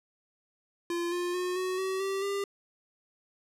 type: tone with pitch steps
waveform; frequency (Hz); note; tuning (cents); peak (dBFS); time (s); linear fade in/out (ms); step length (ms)
square; 344.4 / 352.9 / 361.5 / 370.4 / 379.5 / 388.8 / 398.4; F4 / F4 / F#4 / F#4 / F#4 / G4 / G4; -24 / +18 / -40 / +2 / +44 / -14 / +28; -30; 0.9-2.44; 2; 220
effects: low-pass 12000 Hz 12 dB/octave